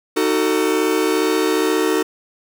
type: chord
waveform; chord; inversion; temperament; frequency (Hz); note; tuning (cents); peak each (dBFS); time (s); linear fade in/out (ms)
45% pulse; D# diminished; none; just; 311.1 / 373.4 / 448; D#4 / F#4 / A4; 0 / +16 / +31; -20; 0.16-2.03; 10
effects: none

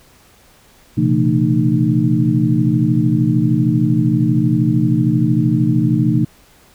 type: tone cluster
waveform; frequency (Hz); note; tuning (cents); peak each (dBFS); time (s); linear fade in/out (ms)
sine; 122.1 / 135 / 168.4 / 224.3 / 305.5; B2 / C#3 / E3 / A3 / D#4; -19 / -45 / +37 / +34 / -32; -18; 0.97-6.25; 10
effects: pink hiss -49 dBFS RMS until 6.74 s

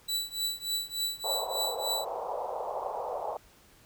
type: tone with tremolo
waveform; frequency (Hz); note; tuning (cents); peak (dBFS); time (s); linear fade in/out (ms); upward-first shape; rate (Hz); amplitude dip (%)
sawtooth; 3951; B7; 0; -24; 0.08-2.05; 10; triangle; 3.4; 95
type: band-pass noise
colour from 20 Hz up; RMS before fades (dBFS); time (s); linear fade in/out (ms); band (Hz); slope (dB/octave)
pink; -35; 1.24-3.37; 2; 470 to 1000; 48
effects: pink hiss -59 dBFS RMS until 3.85 s

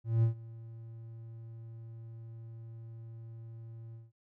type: tone with ADSR envelope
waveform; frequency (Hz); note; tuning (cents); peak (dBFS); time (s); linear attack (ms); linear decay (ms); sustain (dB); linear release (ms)
triangle; 114.1; A#2; -37; -20; 0.04-4.12; 190; 110; -22; 180
effects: none

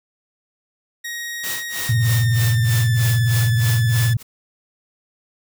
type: tone with pitch glide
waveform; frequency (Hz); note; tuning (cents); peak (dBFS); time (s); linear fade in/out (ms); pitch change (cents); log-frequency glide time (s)
sawtooth; 1884 to 1737.6; A#6 to A6; +18 to -22; -23; 1.04-4.14; 10; -140; 1.7-3.12
type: noise with tremolo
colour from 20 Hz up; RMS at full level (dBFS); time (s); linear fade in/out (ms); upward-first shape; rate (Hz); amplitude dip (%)
white; -26; 1.43-4.23; 10; sine; 3.2; 100
type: tone with vibrato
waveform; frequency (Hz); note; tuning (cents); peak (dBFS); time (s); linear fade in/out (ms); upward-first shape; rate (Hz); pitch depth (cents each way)
sine; 115.3; A#2; -19; -14; 1.89-4.17; 5; square; 19; 120
effects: none

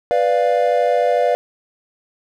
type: chord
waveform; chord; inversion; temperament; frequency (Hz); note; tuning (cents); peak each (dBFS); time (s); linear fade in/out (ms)
triangle; B diminished; none; equal; 493.9 / 587.3 / 698.5; B4 / D5 / F5; 0 / 0 / 0; -16; 0.11-1.35; 0
effects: none

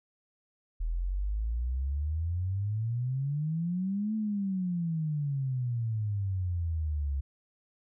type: exponential two-way sweep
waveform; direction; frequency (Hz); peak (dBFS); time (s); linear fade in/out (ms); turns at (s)
sine; up then down; 39.46 to 220 to 67.7; -28; 0.8-7.21; 10; 4.15
effects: none

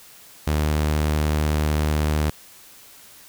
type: tone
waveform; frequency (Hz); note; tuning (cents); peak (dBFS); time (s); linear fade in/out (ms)
sawtooth; 75.9; D#2; -42; -15; 0.47-2.3; 5
effects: white hiss -47 dBFS RMS until 3.28 s

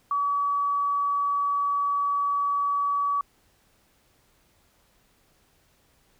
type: tone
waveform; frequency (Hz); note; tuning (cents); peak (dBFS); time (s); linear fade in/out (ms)
sine; 1140; C#6; +48; -22; 0.11-3.21; 2
effects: pink hiss -64 dBFS RMS until 6.19 s

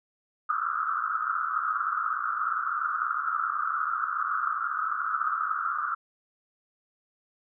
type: band-pass noise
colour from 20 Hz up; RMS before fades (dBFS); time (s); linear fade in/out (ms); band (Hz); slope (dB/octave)
pink; -29; 0.49-5.95; 10; 1200 to 1400; 96
effects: none

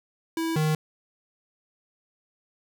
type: tone pair in turn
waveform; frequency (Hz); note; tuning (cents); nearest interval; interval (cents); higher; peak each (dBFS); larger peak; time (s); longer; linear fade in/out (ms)
square; 327.1 / 155; E4 / D#3; -13 / -6; octave + minor second; 1293; first; -26 / -22; second; 0.37-0.56 / 0.56-0.75; neither; 2
effects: none

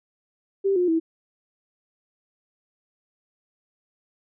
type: tone with pitch steps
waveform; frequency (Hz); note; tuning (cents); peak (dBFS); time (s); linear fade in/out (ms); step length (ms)
sine; 392 / 357.4 / 325.8; G4 / F4 / E4; 0 / +40 / -20; -18; 0.64-1; 20; 120
effects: none

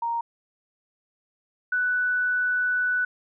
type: tone pair in turn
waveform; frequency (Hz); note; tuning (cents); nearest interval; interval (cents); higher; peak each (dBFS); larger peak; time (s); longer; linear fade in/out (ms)
sine; 932.3 / 1487.2; A#5 / F#6; 0 / +8; minor sixth; 808; second; -24 / -21; second; 0.02-0.21 / 1.72-3.05; second; 5
effects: none

